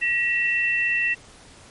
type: tone pair together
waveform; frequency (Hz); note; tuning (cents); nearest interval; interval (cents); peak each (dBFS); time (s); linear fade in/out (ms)
sine; 1914 / 2690; A#6 / E7; +45 / +34; tritone; 589; -22; 0.01-1.15; 20
effects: pink hiss -48 dBFS RMS until 1.7 s + MP3 48 kbps